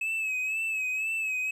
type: tone with vibrato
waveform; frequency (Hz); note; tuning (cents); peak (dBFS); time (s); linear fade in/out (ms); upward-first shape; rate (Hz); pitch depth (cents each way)
triangle; 2583; E7; -36; -26; 0.01-1.51; 5; sine; 2; 53
effects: none